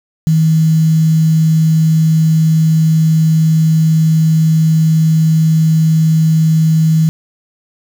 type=tone with quantisation; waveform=sine; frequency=159.4 Hz; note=D#3; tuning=42 cents sharp; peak=-7 dBFS; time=0.27-7.09 s; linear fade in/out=0 ms; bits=5; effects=none